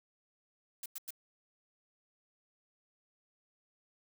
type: noise bursts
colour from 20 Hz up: blue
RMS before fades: -42 dBFS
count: 3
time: 0.83-1.106 s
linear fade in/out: 2 ms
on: 28 ms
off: 96 ms
effects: none

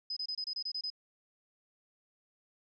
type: tone bursts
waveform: sine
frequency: 5030 Hz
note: D#8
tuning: 18 cents sharp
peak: -34 dBFS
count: 9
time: 0.1-0.902 s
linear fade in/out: 5 ms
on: 66 ms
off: 26 ms
effects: none

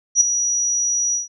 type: tone with ADSR envelope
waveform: sine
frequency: 5820 Hz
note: F#8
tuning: 29 cents flat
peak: -7 dBFS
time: 0.15-1.28 s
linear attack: 60 ms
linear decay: 4 ms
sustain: -10 dB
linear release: 140 ms
effects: none

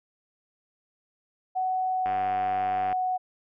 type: tone with pitch glide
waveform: sine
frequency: 746 to 739.6 Hz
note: F#5 to F#5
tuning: +14 to -1 cents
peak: -24 dBFS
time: 1.55-3.18 s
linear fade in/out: 20 ms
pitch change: -15 cents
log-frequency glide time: 1.92-2.28 s
type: click train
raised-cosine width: 0.5 ms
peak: -21 dBFS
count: 85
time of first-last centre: 2.06-2.927 s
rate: 96.9 Hz
effects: none

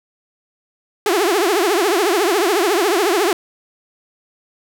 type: tone with vibrato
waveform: sawtooth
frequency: 378.9 Hz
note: F#4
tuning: 41 cents sharp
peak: -10 dBFS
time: 1.06-3.33 s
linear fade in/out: 2 ms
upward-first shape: triangle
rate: 14 Hz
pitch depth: 280 cents each way
effects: none

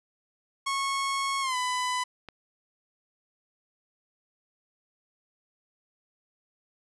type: tone with pitch glide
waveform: sawtooth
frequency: 1097 to 1000.2 Hz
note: C#6 to B5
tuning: -18 to +22 cents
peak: -23 dBFS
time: 0.66-2.04 s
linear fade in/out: 10 ms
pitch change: -160 cents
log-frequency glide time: 1.41-1.56 s
type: click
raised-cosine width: 0.3 ms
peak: -26 dBFS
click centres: 2.287 s
effects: resampled to 24000 Hz

